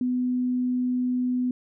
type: tone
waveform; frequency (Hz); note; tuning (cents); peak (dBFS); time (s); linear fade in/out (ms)
sine; 250; B3; +21; -22; 0.01-1.51; 2
effects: none